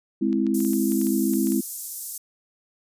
sine chord, Ab augmented, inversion none, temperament equal with one note detuned, 209.1 / 261.6 / 329.6 Hz, Ab3 / C4 / E4, +12 / 0 / 0 cents, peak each -24 dBFS, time 0.21-1.61 s, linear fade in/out 10 ms
clicks, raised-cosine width 0.2 ms, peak -27 dBFS, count 11, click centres 0.329 / 0.467 / 0.604 / 0.649 / 0.733 / 0.92 / 1.015 / 1.069 / 1.336 / 1.471 / 1.521 s
white high-pass noise, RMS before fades -32 dBFS, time 0.54-2.18 s, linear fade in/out 5 ms, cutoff 6500 Hz, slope 24 dB/octave
effects resampled to 32000 Hz

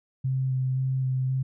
sine tone with vibrato, 130.81 Hz, C3, in tune, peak -23 dBFS, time 0.24-1.43 s, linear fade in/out 10 ms, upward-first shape square, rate 1.9 Hz, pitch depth 11 cents each way, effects none

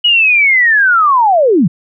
sine linear sweep, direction down, 2939 to 140.6 Hz, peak -6 dBFS, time 0.04-1.68 s, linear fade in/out 10 ms, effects none

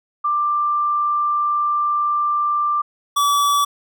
sine / square tone pair in turn, 1183 / 1148.7 Hz, D6 / D6, +12 / -39 cents, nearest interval minor second, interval 51 cents, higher first, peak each -16 / -15 dBFS, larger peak second, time 0.24-2.82 / 3.16-3.65 s, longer first, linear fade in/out 10 ms, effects none

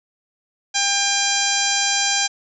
harmonic tone with a mistuned harmonic, 800 Hz, G5, 35 cents sharp, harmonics 1 / 2 / 3 / 4 / 5 / 6 / 7 / 8 / 9, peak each -26 / -26 / -26 / -26 / -26 / -26 / -26 / -26 / -26 dBFS, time 0.74-2.28 s, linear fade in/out 20 ms, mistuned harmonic 8, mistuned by -32 cents, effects none

